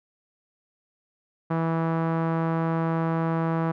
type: tone with low-pass filter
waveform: sawtooth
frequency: 163.8 Hz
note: E3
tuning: 11 cents flat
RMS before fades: -25 dBFS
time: 1.5-3.72 s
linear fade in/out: 10 ms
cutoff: 1200 Hz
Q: 1.6
effects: none